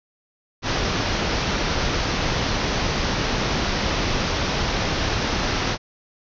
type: low-pass noise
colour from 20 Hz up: pink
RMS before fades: -23 dBFS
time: 0.62-5.78 s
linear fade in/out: 50 ms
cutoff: 6100 Hz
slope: 96 dB/octave
effects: none